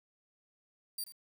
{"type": "tone with echo", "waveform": "10% pulse", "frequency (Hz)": 4699, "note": "D8", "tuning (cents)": 0, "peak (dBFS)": -29, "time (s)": [0.98, 1.04], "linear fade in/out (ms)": 5, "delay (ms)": 83, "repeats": 1, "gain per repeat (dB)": -14, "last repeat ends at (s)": 1.123, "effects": ["10-bit"]}